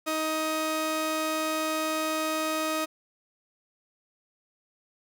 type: tone pair together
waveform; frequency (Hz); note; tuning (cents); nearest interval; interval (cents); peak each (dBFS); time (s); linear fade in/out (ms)
sawtooth; 314 / 628; D#4 / D#5; +16 / +16; octave; 1200; -27 / -23; 0.06-2.86; 20
effects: none